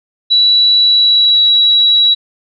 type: tone with pitch glide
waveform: sine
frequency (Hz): 3932 to 3896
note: B7 to B7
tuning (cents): -8 to -24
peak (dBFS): -6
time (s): 0.3-2.15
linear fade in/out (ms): 20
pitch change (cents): -16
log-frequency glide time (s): 0.8-1.49
effects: none